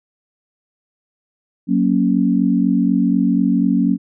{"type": "chord", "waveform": "sine", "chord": "F# major", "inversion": "none", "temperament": "equal", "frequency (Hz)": [185, 233.1, 277.2], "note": ["F#3", "A#3", "C#4"], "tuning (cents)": [0, 0, 0], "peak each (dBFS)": -17, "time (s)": [1.67, 3.98], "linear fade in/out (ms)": 50, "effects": []}